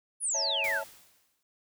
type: exponential sweep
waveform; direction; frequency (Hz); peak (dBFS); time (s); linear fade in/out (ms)
sine; down; 10700 to 1318.5; -27; 0.2-0.82; 50
type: chord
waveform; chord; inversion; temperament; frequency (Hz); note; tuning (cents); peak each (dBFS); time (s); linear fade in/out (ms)
triangle; A major; first; equal with one note detuned; 554.4 / 650.9 / 880; C#5 / E5 / A5; 0 / -22 / 0; -36; 0.34-0.84; 10
type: noise with exponential decay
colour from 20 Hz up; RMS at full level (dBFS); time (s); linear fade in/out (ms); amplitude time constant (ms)
white; -39; 0.64-1.43; 1; 170
effects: none